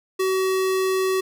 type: tone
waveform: square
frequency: 378.1 Hz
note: F#4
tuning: 38 cents sharp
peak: -20 dBFS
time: 0.19-1.21 s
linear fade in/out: 10 ms
effects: none